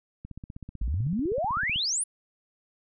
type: click train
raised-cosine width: 5 ms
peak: -27 dBFS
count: 25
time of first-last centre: 0.25-1.759 s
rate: 15.9 Hz
type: exponential sweep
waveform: sine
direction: up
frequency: 46.25 to 10270 Hz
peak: -25 dBFS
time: 0.81-2.04 s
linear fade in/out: 10 ms
effects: none